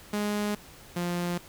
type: tone pair in turn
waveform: sawtooth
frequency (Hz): 207.7 / 175.1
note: G#3 / F3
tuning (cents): 0 / +5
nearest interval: minor third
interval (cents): 295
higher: first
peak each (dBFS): -23 / -24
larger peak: first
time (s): 0.13-0.55 / 0.96-1.38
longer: neither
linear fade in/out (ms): 5
effects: pink hiss -50 dBFS RMS until 1.48 s